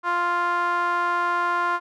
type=tone with band-pass filter; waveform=sawtooth; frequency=349.2 Hz; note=F4; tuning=in tune; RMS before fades=-23 dBFS; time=0.03-1.8 s; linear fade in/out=50 ms; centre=1200 Hz; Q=9.5; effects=none